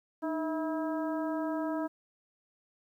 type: harmonic tone with a mistuned harmonic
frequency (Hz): 323.1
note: E4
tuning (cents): -35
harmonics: 1 / 2 / 3 / 4 / 5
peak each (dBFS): -32 / -36 / -40 / -44 / -47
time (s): 0.22-1.88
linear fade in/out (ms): 20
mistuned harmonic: 1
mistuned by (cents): -78
effects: 11-bit